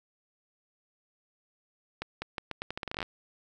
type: accelerating click train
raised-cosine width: 0.3 ms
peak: -18 dBFS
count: 16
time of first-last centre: 2.02-3.028 s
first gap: 200 ms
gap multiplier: 0.81
effects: none